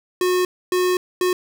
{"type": "tone bursts at uneven times", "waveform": "square", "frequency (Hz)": 363.5, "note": "F#4", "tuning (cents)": -31, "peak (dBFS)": -17, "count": 3, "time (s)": [[0.21, 0.45], [0.72, 0.97], [1.21, 1.33]], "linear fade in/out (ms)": 2, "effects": []}